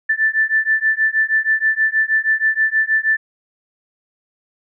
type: beating tone pair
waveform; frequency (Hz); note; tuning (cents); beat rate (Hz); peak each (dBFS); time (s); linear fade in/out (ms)
sine; 1760 / 1766.3; A6 / A6; 0 / +6; 6.3; -17; 0.09-3.17; 10
effects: none